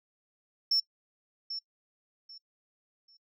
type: tone with echo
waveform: sine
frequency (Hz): 5400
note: E8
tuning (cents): +41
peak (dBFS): -22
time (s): 0.71-0.8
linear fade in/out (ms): 5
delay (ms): 790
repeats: 3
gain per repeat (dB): -12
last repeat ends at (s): 3.17
effects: noise-tail reverb RT60 0.1 s tail -26 dB re dry + tanh soft clip ceiling -20 dBFS